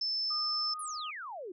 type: tone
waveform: sine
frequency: 5274 Hz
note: E8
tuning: in tune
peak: -30 dBFS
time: 0.01-0.74 s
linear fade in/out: 5 ms
type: tone with pitch glide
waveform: sine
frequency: 1230 to 1238.6 Hz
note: D#6 to D#6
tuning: -20 to -8 cents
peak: -38 dBFS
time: 0.3-1.11 s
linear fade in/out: 10 ms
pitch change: +12 cents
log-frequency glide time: 0.57-0.78 s
type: exponential sweep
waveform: sine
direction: down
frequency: 11100 to 337.2 Hz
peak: -39 dBFS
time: 0.79-1.52 s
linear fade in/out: 5 ms
effects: none